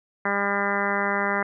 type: harmonic tone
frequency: 200.7 Hz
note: G3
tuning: 41 cents sharp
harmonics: 1 / 2 / 3 / 4 / 5 / 6 / 7 / 8 / 9 / 10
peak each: -31 / -31 / -31 / -31 / -31 / -31 / -31 / -31 / -31 / -31 dBFS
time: 0.25-1.43 s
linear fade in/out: 5 ms
effects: none